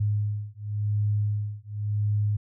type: beating tone pair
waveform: sine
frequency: 103.83 / 104.75 Hz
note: G#2 / G#2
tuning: 0 / +15 cents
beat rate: 0.92 Hz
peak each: -27 dBFS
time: 0-2.37 s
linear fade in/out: 10 ms
effects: none